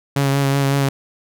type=tone with vibrato; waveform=sawtooth; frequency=138.59 Hz; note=C#3; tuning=in tune; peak=-11 dBFS; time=0.16-0.89 s; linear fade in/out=5 ms; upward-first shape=sine; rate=5.4 Hz; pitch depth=21 cents each way; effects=none